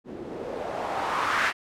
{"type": "noise with low-pass filter sweep", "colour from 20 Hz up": "blue", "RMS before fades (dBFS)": -29, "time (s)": [0.04, 1.53], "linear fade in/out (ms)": 50, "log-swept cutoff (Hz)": [270, 1700], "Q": 2.1, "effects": []}